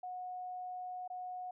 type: tone with dropouts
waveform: sine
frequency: 730 Hz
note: F#5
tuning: 24 cents flat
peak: -40 dBFS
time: 0.03-1.51 s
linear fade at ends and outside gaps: 5 ms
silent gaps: 1.078-1.1 s
effects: none